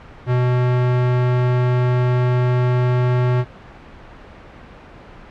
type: tone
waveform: square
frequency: 124.4 Hz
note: B2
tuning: 13 cents sharp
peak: -15 dBFS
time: 0.26-3.45 s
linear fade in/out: 50 ms
effects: pink hiss -40 dBFS RMS until 5.3 s + low-pass 2000 Hz 12 dB/octave